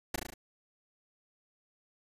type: noise with echo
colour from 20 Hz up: pink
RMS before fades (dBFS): -32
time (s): 0.14-0.16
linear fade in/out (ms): 5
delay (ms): 36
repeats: 5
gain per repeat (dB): -3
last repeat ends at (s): 0.34
effects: resampled to 32000 Hz